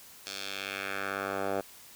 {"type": "tone with band-pass filter sweep", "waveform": "10% pulse", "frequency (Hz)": 98, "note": "G2", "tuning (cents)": 0, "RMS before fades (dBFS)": -35, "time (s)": [0.26, 1.61], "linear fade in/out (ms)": 5, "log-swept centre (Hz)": [5000, 690], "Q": 1.5, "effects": ["white hiss -52 dBFS RMS until 1.95 s"]}